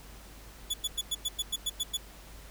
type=tone bursts; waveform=sawtooth; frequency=3436 Hz; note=A7; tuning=42 cents flat; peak=-25 dBFS; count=10; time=0.7-1.973 s; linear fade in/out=10 ms; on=40 ms; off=97 ms; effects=added 50 Hz sine -49 dBFS peak until 2.5 s + pink hiss -52 dBFS RMS until 2.5 s